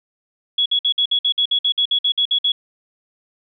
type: tone bursts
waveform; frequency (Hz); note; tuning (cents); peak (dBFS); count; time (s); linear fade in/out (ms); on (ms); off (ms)
sine; 3361; G#7; +20; -14; 15; 0.58-2.52; 5; 78; 55
effects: none